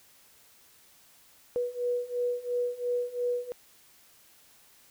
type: beating tone pair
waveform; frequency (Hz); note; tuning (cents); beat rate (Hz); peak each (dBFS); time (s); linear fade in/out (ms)
sine; 486.5 / 489.4; B4 / B4; -26 / -16; 2.9; -32 / -30; 1.56-3.52; 0
effects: white hiss -59 dBFS RMS until 4.9 s